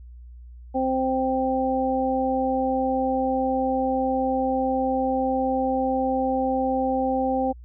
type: harmonic tone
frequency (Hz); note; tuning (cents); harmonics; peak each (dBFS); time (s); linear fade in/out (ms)
261.6; C4; 0; 1 / 2 / 3; -25 / -25 / -25; 0.74-7.53; 20
effects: added 60 Hz sine -40 dBFS peak until 7.64 s